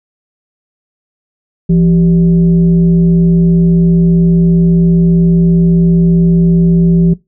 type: tone with frequency modulation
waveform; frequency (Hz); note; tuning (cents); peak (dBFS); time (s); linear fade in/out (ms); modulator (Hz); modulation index
sine; 170.5; F3; -41; -5; 1.69-7.14; 10; 218; 0.45
effects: noise-tail reverb RT60 0.2 s tail -20 dB re dry